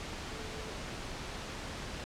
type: tone in noise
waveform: sine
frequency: 437 Hz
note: A4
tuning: 12 cents flat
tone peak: -47 dBFS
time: 0.31-0.71 s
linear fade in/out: 0 ms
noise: pink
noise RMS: -41 dBFS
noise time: 0-2.04 s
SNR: -9 dB
effects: low-pass 6000 Hz 12 dB/octave

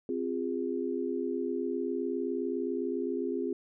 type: chord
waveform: sine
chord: F minor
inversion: second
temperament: equal with one note detuned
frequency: 261.6 / 349.2 / 408.9 Hz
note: C4 / F4 / Ab4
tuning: 0 / 0 / -27 cents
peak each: -34 dBFS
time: 0.09-3.53 s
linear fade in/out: 2 ms
effects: none

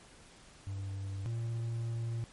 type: tone pair in turn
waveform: triangle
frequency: 97.9 / 115.71 Hz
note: G2 / A#2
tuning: -2 / -12 cents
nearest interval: minor third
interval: 290 cents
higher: second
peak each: -34 / -31 dBFS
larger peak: second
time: 0.67-1.26 / 1.26-2.24 s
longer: second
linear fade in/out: 0 ms
effects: pink hiss -57 dBFS RMS until 2.32 s + MP3 48 kbps

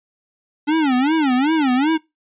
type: tone with vibrato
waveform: square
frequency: 283.9 Hz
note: C#4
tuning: 41 cents sharp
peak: -15 dBFS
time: 0.67-1.98 s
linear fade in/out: 20 ms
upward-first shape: sine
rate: 2.6 Hz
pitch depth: 230 cents each way
effects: noise-tail reverb RT60 0.2 s tail -22 dB re dry + resampled to 8000 Hz

